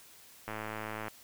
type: click train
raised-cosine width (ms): 0.5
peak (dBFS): -23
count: 66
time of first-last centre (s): 0.48-1.082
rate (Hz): 108
effects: white hiss -56 dBFS RMS until 1.23 s